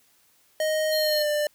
square tone with pitch glide, 622.3 to 595.2 Hz, D#5 to D5, 0 to +23 cents, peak -23 dBFS, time 0.6-1.47 s, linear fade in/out 2 ms, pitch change -77 cents, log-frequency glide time 0.96-1.28 s
square tone, 4241 Hz, C8, 23 cents sharp, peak -27 dBFS, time 0.91-1.24 s, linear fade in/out 20 ms
effects white hiss -62 dBFS RMS until 1.54 s

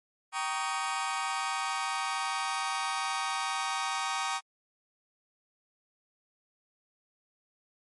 sawtooth chord, Eb dominant seventh, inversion first, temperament just, 777.8 / 933.4 / 1120.1 / 1244.5 Hz, G5 / Bb5 / Db6 / Eb6, -14 / +2 / +18 / 0 cents, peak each -32 dBFS, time 0.32-4.41 s, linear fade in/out 50 ms, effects MP3 48 kbps

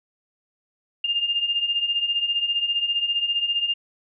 sine beating tone pair, 2800 / 2815 Hz, F7 / F7, +4 / +13 cents, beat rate 15 Hz, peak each -27 / -22 dBFS, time 1.04-3.74 s, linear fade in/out 5 ms, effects none

